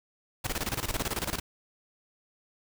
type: noise with tremolo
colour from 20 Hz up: pink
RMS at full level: -30 dBFS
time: 0.44-1.4 s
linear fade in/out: 10 ms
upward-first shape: square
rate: 18 Hz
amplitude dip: 80%
effects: none